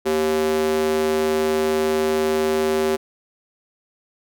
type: tone with high-pass filter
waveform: square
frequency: 77.78 Hz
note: D#2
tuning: in tune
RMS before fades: -20 dBFS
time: 0.05-2.97 s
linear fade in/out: 20 ms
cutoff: 350 Hz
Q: 3.5
effects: none